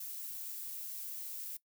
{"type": "noise", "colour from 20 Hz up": "violet", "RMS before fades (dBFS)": -43, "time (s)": [0, 1.57], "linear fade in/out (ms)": 5, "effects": ["noise-tail reverb RT60 0.1 s tail -19 dB re dry"]}